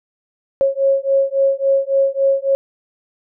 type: beating tone pair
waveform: sine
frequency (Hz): 544 / 547.6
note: C#5 / C#5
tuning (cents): -33 / -21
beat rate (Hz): 3.6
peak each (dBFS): -16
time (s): 0.61-2.55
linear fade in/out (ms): 0
effects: none